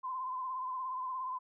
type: tone with vibrato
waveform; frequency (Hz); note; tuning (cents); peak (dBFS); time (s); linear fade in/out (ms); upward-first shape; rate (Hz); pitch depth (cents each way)
sine; 1028; C6; -31; -35; 0.03-1.39; 20; triangle; 17; 58
effects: none